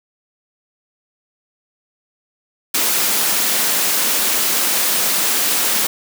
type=high-pass noise; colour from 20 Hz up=white; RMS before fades=-17 dBFS; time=2.74-5.87 s; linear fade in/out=5 ms; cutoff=170 Hz; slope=48 dB/octave; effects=none